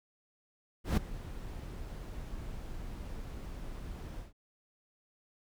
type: noise with ADSR envelope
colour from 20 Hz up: brown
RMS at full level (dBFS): -24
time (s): 0.84-4.33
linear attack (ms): 130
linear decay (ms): 12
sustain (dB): -18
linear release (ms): 140
effects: none